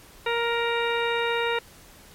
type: harmonic tone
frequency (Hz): 468.1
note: A#4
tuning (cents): +7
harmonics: 1 / 2 / 3 / 4 / 5 / 6 / 8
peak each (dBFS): -26 / -29 / -31 / -32 / -33 / -34 / -35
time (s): 0.26-1.59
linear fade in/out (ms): 5
effects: pink hiss -50 dBFS RMS until 2.14 s + MP3 64 kbps